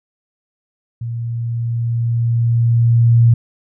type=tone with level ramp; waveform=sine; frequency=117.1 Hz; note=A#2; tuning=8 cents sharp; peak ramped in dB=-21 to -6 dBFS; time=1.01-3.34 s; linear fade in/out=5 ms; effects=none